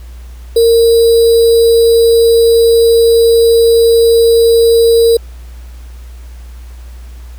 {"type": "tone with sample-and-hold", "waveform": "sine", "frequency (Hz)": 461.6, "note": "A#4", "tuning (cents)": -17, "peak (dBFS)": -4, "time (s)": [0.56, 5.17], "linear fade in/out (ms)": 5, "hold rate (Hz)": 4410, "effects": ["added 60 Hz sine -27 dBFS peak until 7.38 s", "pink hiss -44 dBFS RMS until 7.38 s"]}